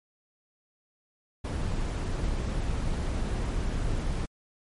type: noise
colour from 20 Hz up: brown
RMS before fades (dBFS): -29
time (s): 1.44-4.26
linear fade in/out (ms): 10
effects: MP3 48 kbps